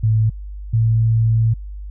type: tone pair in turn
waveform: sine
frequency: 110 / 112.83 Hz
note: A2 / A2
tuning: 0 / +44 cents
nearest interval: unison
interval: 44 cents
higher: second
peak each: -12 dBFS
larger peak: neither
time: 0.03-0.3 / 0.73-1.54 s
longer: second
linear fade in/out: 10 ms
effects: added 50 Hz sine -28 dBFS peak until 1.9 s